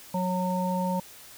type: harmonic tone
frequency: 182.9 Hz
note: F#3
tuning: 20 cents flat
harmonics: 1 / 3 / 5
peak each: -27 / -32 / -30 dBFS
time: 0.14-1 s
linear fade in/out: 5 ms
effects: white hiss -48 dBFS RMS until 1.37 s